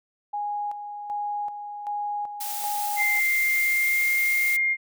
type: tone with tremolo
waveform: sine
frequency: 826 Hz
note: G#5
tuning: 10 cents flat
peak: -26 dBFS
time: 0.33-3.2 s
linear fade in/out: 10 ms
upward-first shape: square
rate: 1.3 Hz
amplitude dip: 55%
type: noise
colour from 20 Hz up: blue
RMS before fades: -32 dBFS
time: 2.4-4.57 s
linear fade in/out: 10 ms
type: tone with pitch glide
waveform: sine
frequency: 2093 to 2120 Hz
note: C7 to C7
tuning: 0 to +22 cents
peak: -20 dBFS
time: 2.96-4.77 s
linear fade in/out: 50 ms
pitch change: +22 cents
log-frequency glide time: 3.13-4.12 s
effects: none